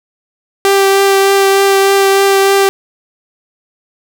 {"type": "tone with vibrato", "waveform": "sawtooth", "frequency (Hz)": 392.3, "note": "G4", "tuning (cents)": 1, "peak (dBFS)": -3, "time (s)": [0.65, 2.69], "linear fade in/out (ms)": 0, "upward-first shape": "triangle", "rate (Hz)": 3.3, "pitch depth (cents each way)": 13, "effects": ["7-bit"]}